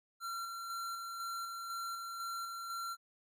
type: tone with tremolo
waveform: square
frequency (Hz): 1366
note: F6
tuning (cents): -39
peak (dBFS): -39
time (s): 0.2-2.97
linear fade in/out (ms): 50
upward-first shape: square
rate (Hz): 2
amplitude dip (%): 30
effects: none